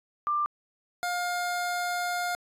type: tone pair in turn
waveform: sine / 25% pulse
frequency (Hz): 1187 / 709.1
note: D6 / F5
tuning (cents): +18 / +26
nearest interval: major sixth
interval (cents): 892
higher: first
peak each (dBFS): -24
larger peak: neither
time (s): 0.27-0.46 / 1.03-2.35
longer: second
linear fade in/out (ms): 0
effects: resampled to 32000 Hz